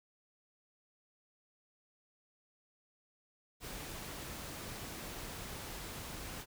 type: noise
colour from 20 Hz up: pink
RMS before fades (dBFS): -45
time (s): 3.6-6.46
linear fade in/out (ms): 50
effects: none